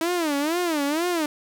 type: tone with vibrato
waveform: sawtooth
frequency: 317 Hz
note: D#4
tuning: 32 cents sharp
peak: -18 dBFS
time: 0.01-1.26 s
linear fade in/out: 2 ms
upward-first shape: sine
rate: 2.1 Hz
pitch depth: 210 cents each way
effects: none